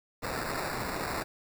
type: noise with sample-and-hold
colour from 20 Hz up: violet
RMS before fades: -34 dBFS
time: 0.22-1.24 s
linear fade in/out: 20 ms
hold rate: 3150 Hz
effects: none